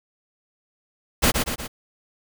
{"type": "noise with echo", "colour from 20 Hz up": "pink", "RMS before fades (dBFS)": -17, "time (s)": [1.22, 1.32], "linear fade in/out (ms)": 20, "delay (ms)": 120, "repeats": 3, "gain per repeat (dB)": -5, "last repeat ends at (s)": 1.68, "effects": []}